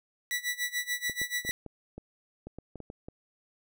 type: tone with tremolo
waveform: sawtooth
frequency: 1959 Hz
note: B6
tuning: 15 cents flat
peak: -24 dBFS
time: 0.31-1.51 s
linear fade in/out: 0 ms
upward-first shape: sine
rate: 6.9 Hz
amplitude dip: 90%
type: clicks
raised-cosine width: 2 ms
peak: -28 dBFS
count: 12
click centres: 1.097 / 1.216 / 1.45 / 1.492 / 1.663 / 1.98 / 2.47 / 2.586 / 2.757 / 2.803 / 2.901 / 3.085 s
effects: none